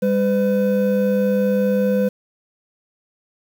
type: tone pair together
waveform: triangle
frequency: 200 / 505 Hz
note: G3 / B4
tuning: +35 / +39 cents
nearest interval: octave + major third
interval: 1604 cents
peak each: -16 dBFS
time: 0.02-2.09 s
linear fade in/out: 10 ms
effects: 7-bit